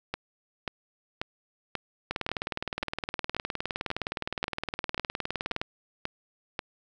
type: two click trains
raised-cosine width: 0.3 ms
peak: -14 / -14 dBFS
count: 69 / 13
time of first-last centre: 2.11-5.615 / 0.14-6.592 s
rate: 19.4 / 1.86 Hz
effects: none